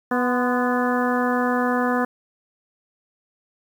harmonic tone with a mistuned harmonic, 246.9 Hz, B3, in tune, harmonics 1 / 2 / 3 / 4 / 5 / 6 / 7, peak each -22 / -25 / -27 / -28 / -29 / -30 / -30 dBFS, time 0.11-2.05 s, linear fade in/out 5 ms, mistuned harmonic 4, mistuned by +54 cents, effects 8-bit

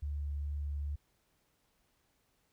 sine tone with vibrato, 72.4 Hz, D2, 24 cents flat, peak -34 dBFS, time 0.02-0.96 s, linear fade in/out 10 ms, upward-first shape sine, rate 2.4 Hz, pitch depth 9 cents each way, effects pink hiss -75 dBFS RMS until 2.52 s

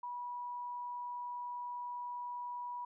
sine tone, 975 Hz, B5, 23 cents flat, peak -39 dBFS, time 0.03-2.85 s, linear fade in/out 5 ms, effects none

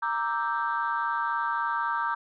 sine chord, E half-diminished seventh, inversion second, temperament equal, 932.3 / 1174.7 / 1318.5 / 1568 Hz, Bb5 / D6 / E6 / G6, 0 / 0 / 0 / 0 cents, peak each -29 / -30 / -33 / -31 dBFS, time 0.02-2.15 s, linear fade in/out 10 ms, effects tanh soft clip ceiling -17 dBFS

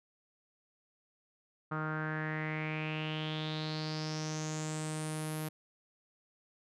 sawtooth tone with low-pass filter sweep, 155.4 Hz, D#3, 2 cents flat, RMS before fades -37 dBFS, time 1.71-5.49 s, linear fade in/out 10 ms, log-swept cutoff 1300 to 12000 Hz, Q 6, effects none

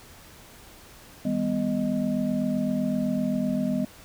sine tone cluster, 160.5 / 200.8 / 248.6 / 620 Hz, E3 / G3 / B3 / D#5, -46 / +42 / +12 / -6 cents, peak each -34 / -27 / -26 / -33 dBFS, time 1.25-3.85 s, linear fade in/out 5 ms, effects pink hiss -49 dBFS RMS until 4.04 s

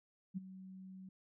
sine tone with ADSR envelope, 188.5 Hz, F#3, 32 cents sharp, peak -35 dBFS, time 0.34-1.09 s, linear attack 31 ms, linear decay 19 ms, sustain -14 dB, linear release 4 ms, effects none

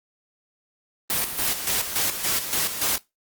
white noise with tremolo, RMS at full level -23 dBFS, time 1.1-2.98 s, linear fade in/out 0 ms, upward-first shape square, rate 3.5 Hz, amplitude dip 60%, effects noise-tail reverb RT60 0.2 s tail -20 dB re dry + Opus 32 kbps

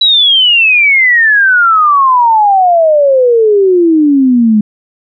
sine exponential sweep, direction down, 3951 to 207.7 Hz, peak -4 dBFS, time 0.01-4.61 s, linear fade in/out 5 ms, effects none

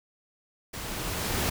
pink noise with level ramp, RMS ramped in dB -37 to -27 dBFS, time 0.73-1.5 s, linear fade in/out 10 ms, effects none

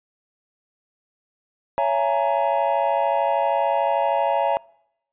triangle chord, A# half-diminished seventh, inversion first, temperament just, 559.4 / 671.3 / 839.1 / 932.3 Hz, C#5 / E5 / G#5 / A#5, +16 / +31 / +18 / 0 cents, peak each -22 dBFS, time 1.78-4.57 s, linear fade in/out 0 ms, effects noise-tail reverb RT60 0.8 s tail -25 dB re dry + resampled to 8000 Hz

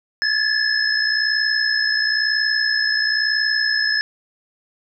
sine tone cluster, 1683 / 1744 / 5170 Hz, G#6 / A6 / E8, +23 / -16 / -34 cents, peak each -21 dBFS, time 0.22-4.01 s, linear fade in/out 0 ms, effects none

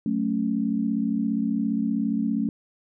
sine chord, F# minor, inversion none, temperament equal, 185 / 220 / 277.2 Hz, F#3 / A3 / C#4, 0 / 0 / 0 cents, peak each -30 / -24 / -27 dBFS, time 0.06-2.49 s, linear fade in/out 2 ms, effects none

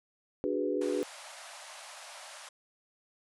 sine chord, G# half-diminished seventh, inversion second, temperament equal, 293.7 / 370 / 415.3 / 493.9 Hz, D4 / F#4 / G#4 / B4, 0 / 0 / 0 / 0 cents, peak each -34 dBFS, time 0.44-1.03 s, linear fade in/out 0 ms
pink band-pass noise, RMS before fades -48 dBFS, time 0.81-2.49 s, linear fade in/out 5 ms, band 560 to 11000 Hz, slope 96 dB/octave
effects none

